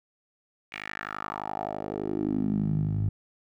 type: tone with band-pass filter sweep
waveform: 10% pulse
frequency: 51.7 Hz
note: G#1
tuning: 7 cents flat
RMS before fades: -30 dBFS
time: 0.72-3.09 s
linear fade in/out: 5 ms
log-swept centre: 2400 to 100 Hz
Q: 3.6
effects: none